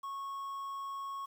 triangle tone with quantisation, 1100 Hz, C#6, 14 cents flat, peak -36 dBFS, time 0.03-1.26 s, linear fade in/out 10 ms, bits 10, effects none

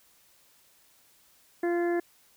harmonic tone, 345.9 Hz, F4, 17 cents flat, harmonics 1 / 2 / 3 / 4 / 5 / 6, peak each -25 / -34 / -45 / -47 / -38 / -46 dBFS, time 1.63-2 s, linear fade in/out 5 ms, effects white hiss -62 dBFS RMS until 2.36 s

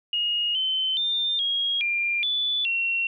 sine tone with pitch steps, 2867 / 3067 / 3602 / 3281 / 2392 / 3473 / 2730 Hz, F7 / G7 / A7 / G#7 / D7 / A7 / F7, +45 / -38 / +40 / -22 / +31 / -23 / -40 cents, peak -22 dBFS, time 0.13-3.07 s, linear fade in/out 2 ms, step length 420 ms, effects none

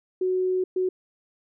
sine tone bursts at uneven times, 370 Hz, F#4, in tune, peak -21 dBFS, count 2, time 0.21-0.64 / 0.76-0.89 s, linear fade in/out 5 ms, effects none

